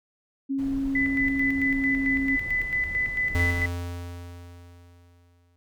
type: tone with pitch glide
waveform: sine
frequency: 272.3 to 270.4 Hz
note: C#4 to C#4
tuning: -31 to -43 cents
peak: -24 dBFS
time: 0.49-2.37 s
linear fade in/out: 20 ms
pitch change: -12 cents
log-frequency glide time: 1.4-2.08 s
type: noise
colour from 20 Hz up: brown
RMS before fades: -38 dBFS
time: 0.58-3.68 s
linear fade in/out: 10 ms
type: tone with tremolo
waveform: sine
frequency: 2003 Hz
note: B6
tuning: 24 cents sharp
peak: -22 dBFS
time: 0.95-3.66 s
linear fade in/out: 5 ms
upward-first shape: square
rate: 4.5 Hz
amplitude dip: 55%
type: tone with exponential decay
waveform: square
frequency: 87.31 Hz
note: F2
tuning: in tune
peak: -22 dBFS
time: 3.35-5.56 s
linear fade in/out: 0 ms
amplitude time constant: 480 ms
effects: none